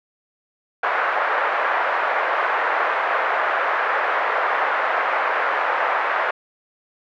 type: band-pass noise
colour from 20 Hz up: white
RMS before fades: -21 dBFS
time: 0.83-6.31 s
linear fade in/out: 5 ms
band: 530 to 1700 Hz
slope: 24 dB/octave
effects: none